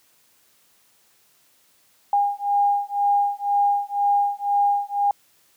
sine beating tone pair, 810 / 812 Hz, G#5 / G#5, -43 / -39 cents, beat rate 2 Hz, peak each -21 dBFS, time 2.13-5.11 s, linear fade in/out 2 ms, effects white hiss -60 dBFS RMS until 5.56 s + high-pass 80 Hz 12 dB/octave

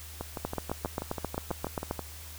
two click trains, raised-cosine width 1 ms, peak -20 / -16 dBFS, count 12 / 12, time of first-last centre 0.21-1.993 / 0.45-1.911 s, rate 6.17 / 7.53 Hz, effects added 77 Hz sine -45 dBFS peak until 2.38 s + white hiss -47 dBFS RMS until 2.38 s

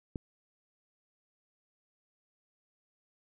click, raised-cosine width 3 ms, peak -23 dBFS, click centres 0.158 s, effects none

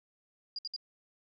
sine tone bursts, 4837 Hz, D#8, 50 cents flat, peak -35 dBFS, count 3, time 0.56-0.763 s, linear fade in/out 2 ms, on 27 ms, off 61 ms, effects none

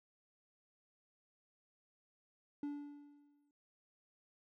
triangle tone with exponential decay, 289.4 Hz, D4, 25 cents flat, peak -35 dBFS, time 2.63-3.51 s, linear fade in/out 2 ms, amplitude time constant 190 ms, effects none

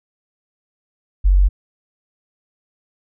sine tone, 46.88 Hz, F#1, 23 cents sharp, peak -9 dBFS, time 1.24-1.49 s, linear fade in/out 20 ms, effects none

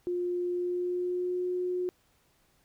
sine tone with pitch glide, 354.6 to 361.2 Hz, F4 to F#4, +26 to -42 cents, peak -28 dBFS, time 0.07-1.89 s, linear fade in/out 0 ms, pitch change +32 cents, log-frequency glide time 0.51-1.46 s, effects pink hiss -68 dBFS RMS until 2.64 s

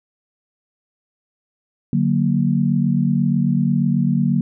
sine chord, D augmented, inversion none, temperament equal, 146.83 / 185 / 233.1 Hz, D3 / F#3 / A#3, 0 / 0 / 0 cents, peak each -19 dBFS, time 1.93-4.41 s, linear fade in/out 2 ms, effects none

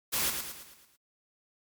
white noise with echo, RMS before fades -29 dBFS, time 0.12-0.31 s, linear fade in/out 20 ms, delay 110 ms, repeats 6, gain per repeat -6 dB, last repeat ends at 0.97 s, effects MP3 96 kbps

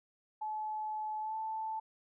sine tone with pitch glide, 860 to 879.1 Hz, A5 to A5, -40 to -2 cents, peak -35 dBFS, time 0.41-1.8 s, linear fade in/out 10 ms, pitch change +38 cents, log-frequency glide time 1.2-1.36 s, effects none

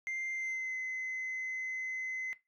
sine tone with pitch glide, 2093 to 2045 Hz, C7 to C7, 0 to -40 cents, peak -32 dBFS, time 0.07-2.33 s, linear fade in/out 0 ms, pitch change -40 cents, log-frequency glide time 0.33-0.76 s, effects noise-tail reverb RT60 0.2 s tail -18 dB re dry + tanh soft clip ceiling -33 dBFS

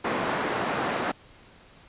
white band-pass noise, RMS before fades -28 dBFS, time 0.04-1.12 s, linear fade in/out 10 ms, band 170 to 1200 Hz, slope 12 dB/octave, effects pink hiss -53 dBFS RMS until 1.88 s + resampled to 8000 Hz

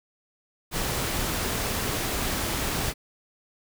pink noise, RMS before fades -28 dBFS, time 0.71-2.94 s, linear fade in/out 50 ms, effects none

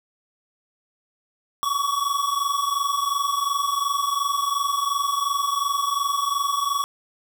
square tone pair together, 1117 / 1139.8 Hz, C#6 / C#6, +13 / +48 cents, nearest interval unison, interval 35 cents, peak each -25 dBFS, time 1.63-6.84 s, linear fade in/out 0 ms, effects 8-bit

